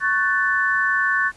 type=chord; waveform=sine; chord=F# minor; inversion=second; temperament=equal with one note detuned; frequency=1108.7 / 1499.8 / 1760 Hz; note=C#6 / F#6 / A6; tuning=0 / +23 / 0 cents; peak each=-24 / -21 / -20 dBFS; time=0-1.32 s; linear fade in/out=50 ms; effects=pink hiss -50 dBFS RMS until 1.36 s + resampled to 24000 Hz